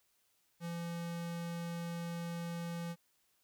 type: tone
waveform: square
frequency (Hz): 170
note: F3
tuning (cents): -46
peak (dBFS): -39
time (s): 0.6-2.96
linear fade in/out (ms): 50
effects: white hiss -75 dBFS RMS until 3.43 s